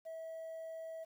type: tone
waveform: sine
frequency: 649 Hz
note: E5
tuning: 27 cents flat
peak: -40 dBFS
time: 0.05-1.05 s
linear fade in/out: 20 ms
effects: tanh soft clip ceiling -42 dBFS + 11-bit